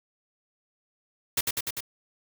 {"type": "noise with echo", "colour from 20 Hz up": "white", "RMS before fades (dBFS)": -25, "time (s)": [1.37, 1.41], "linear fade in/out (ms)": 5, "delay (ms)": 99, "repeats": 4, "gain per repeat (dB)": -2, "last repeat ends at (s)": 1.806, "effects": []}